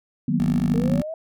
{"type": "chord", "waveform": "sine", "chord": "B major seventh", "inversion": "first", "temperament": "equal", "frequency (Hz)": [155.56, 185, 233.1, 246.9], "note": ["D#3", "F#3", "A#3", "B3"], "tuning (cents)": [0, 0, 0, 0], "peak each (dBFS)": -24, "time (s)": [0.28, 1.01], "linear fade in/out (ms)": 5}
{"type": "tone", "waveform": "10% pulse", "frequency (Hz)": 50.3, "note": "G1", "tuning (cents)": 45, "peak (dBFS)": -22, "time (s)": [0.4, 1.02], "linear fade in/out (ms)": 0}
{"type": "linear sweep", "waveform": "sine", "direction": "up", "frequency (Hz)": [445.7, 659], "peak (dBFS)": -28, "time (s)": [0.74, 1.14], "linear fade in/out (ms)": 2}
{"effects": []}